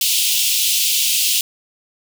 pink high-pass noise, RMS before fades -17 dBFS, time 0.01-1.41 s, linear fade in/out 2 ms, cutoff 2700 Hz, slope 48 dB/octave, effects none

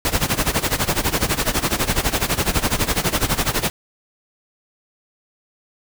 pink noise with tremolo, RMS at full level -17 dBFS, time 0.05-3.7 s, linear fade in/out 0 ms, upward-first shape sine, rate 12 Hz, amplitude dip 85%, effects none

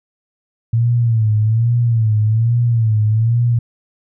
sine tone with vibrato, 113.2 Hz, A2, 50 cents sharp, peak -11 dBFS, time 0.73-3.59 s, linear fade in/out 5 ms, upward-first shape sine, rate 1.2 Hz, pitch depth 100 cents each way, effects none

